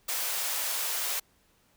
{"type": "high-pass noise", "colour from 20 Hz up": "white", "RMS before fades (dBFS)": -31, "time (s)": [0.08, 1.2], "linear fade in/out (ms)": 10, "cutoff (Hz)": 490, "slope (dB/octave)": 24, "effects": ["pink hiss -66 dBFS RMS until 1.76 s"]}